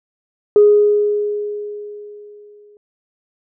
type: tone with exponential decay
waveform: sine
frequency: 415.3 Hz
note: G#4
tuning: in tune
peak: -4 dBFS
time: 0.56-2.77 s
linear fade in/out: 1 ms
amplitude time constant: 480 ms
effects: tanh soft clip ceiling -1 dBFS